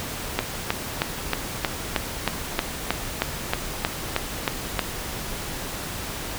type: click train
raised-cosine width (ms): 0.3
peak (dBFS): -4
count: 15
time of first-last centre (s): 0.39-4.793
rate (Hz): 3.18
effects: pink hiss -32 dBFS RMS until 6.38 s